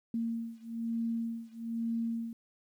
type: beating tone pair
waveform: sine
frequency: 229.3 / 230.4 Hz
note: A#3 / A#3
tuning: -28 / -20 cents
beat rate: 1.1 Hz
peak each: -35 / -36 dBFS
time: 0.14-2.33 s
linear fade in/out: 2 ms
effects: 11-bit